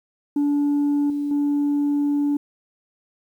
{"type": "tone with level steps", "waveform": "sine", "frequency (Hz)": 288.8, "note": "D4", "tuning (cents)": -29, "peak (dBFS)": [-15, -21, -16], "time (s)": [0.36, 2.37], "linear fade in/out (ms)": 5, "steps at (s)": [1.1, 1.31], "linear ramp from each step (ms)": 2, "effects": ["tanh soft clip ceiling -16 dBFS", "9-bit"]}